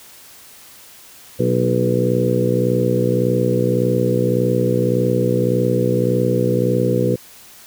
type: harmonic tone with a mistuned harmonic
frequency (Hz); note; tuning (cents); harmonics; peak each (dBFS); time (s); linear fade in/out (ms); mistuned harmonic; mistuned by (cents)
61.74; B1; 0; 2 / 3 / 4 / 5 / 6 / 7 / 8; -20 / -22 / -25 / -25 / -23 / -23 / -20; 1.39-7.16; 10; 4; -38
effects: white hiss -43 dBFS RMS until 7.66 s